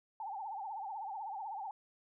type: tone with vibrato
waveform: sine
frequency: 830.6 Hz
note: G#5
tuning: in tune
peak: -39 dBFS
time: 0.2-1.71 s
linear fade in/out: 2 ms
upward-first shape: triangle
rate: 16 Hz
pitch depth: 180 cents each way
effects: none